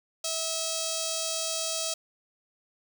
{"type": "tone with notch filter", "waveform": "5% pulse", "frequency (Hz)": 648, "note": "E5", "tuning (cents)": -30, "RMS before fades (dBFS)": -31, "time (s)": [0.24, 1.94], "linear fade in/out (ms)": 5, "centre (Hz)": 1800, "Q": 0.53, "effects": []}